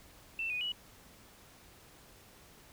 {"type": "tone with pitch steps", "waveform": "sine", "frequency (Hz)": [2676, 2478, 2935], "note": ["E7", "D#7", "F#7"], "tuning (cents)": [25, -8, -15], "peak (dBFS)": -33, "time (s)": [0.39, 0.72], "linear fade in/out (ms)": 2, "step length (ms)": 110, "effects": ["pink hiss -58 dBFS RMS until 2.72 s"]}